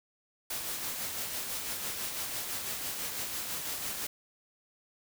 white noise with tremolo, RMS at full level -35 dBFS, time 0.5-4.07 s, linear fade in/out 5 ms, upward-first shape sine, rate 6 Hz, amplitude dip 35%, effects none

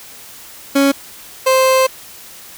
30% pulse tone pair in turn, 277.2 / 523.3 Hz, C#4 / C5, 0 / 0 cents, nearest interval major seventh, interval 1100 cents, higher second, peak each -7 dBFS, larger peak neither, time 0.75-0.92 / 1.46-1.87 s, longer second, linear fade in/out 10 ms, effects white hiss -37 dBFS RMS until 2.57 s

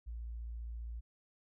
sine tone, 57.5 Hz, A#1, 23 cents flat, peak -40 dBFS, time 0.06-1.01 s, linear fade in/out 20 ms, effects none

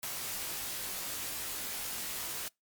white noise with comb filter, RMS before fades -38 dBFS, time 0.03-2.48 s, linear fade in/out 0 ms, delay 19 ms, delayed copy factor -0.9, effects noise-tail reverb RT60 0.2 s tail -26 dB re dry + MP3 96 kbps

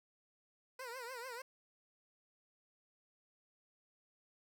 15% pulse tone with vibrato, 493.9 Hz, B4, in tune, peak -38 dBFS, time 0.79-1.42 s, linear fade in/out 5 ms, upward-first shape triangle, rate 6.8 Hz, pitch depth 150 cents each way, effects none

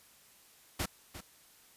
pink noise with echo, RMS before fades -34 dBFS, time 0.79-0.86 s, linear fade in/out 10 ms, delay 350 ms, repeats 1, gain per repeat -12 dB, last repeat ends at 1.21 s, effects white hiss -61 dBFS RMS until 1.76 s + resampled to 32000 Hz

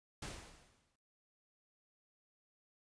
pink noise with exponential decay, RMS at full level -43 dBFS, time 0.22-0.96 s, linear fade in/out 5 ms, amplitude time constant 160 ms, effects noise-tail reverb RT60 0.6 s tail -22 dB re dry + resampled to 22050 Hz

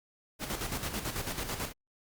pink noise with tremolo, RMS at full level -34 dBFS, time 0.39-1.73 s, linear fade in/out 50 ms, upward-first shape square, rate 9.1 Hz, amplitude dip 55%, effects Opus 48 kbps

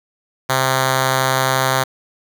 5% pulse tone with notch filter, 131.6 Hz, C3, 10 cents sharp, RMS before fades -17 dBFS, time 0.49-1.84 s, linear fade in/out 10 ms, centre 310 Hz, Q 1.1, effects 7-bit

